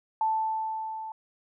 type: tone with level ramp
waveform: sine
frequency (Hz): 880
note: A5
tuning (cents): 0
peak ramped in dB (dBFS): -22 to -35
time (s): 0.21-1.12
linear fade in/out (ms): 2
effects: none